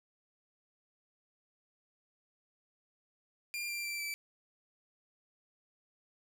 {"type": "tone with pitch steps", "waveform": "sawtooth", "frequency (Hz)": [2395, 2370, 2346, 2321], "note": ["D7", "D7", "D7", "D7"], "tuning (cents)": [33, 15, -2, -21], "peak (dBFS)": -33, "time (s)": [3.54, 4.14], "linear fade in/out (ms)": 0, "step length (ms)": 150, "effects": []}